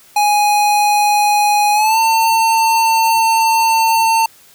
square tone with pitch glide, 830.6 to 900.6 Hz, G#5 to A5, 0 to +40 cents, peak -11 dBFS, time 0.16-4.26 s, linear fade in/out 5 ms, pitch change +140 cents, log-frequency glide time 1.73-1.98 s, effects white hiss -46 dBFS RMS until 4.54 s

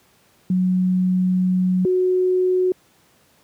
sine tone pair in turn, 183.8 / 367.6 Hz, F#3 / F#4, -11 / -11 cents, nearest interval octave, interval 1200 cents, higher second, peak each -15 dBFS, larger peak neither, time 0.5-1.85 / 1.85-2.72 s, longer first, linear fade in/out 2 ms, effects pink hiss -57 dBFS RMS until 3.43 s + high-pass 100 Hz 12 dB/octave

